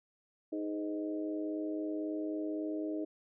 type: harmonic tone with a mistuned harmonic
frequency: 103.83 Hz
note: G#2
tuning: in tune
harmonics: 3 / 4 / 5 / 6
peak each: -35 / -42 / -47 / -43 dBFS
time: 0.52-3.05 s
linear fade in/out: 10 ms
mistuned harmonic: 5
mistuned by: -19 cents
effects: none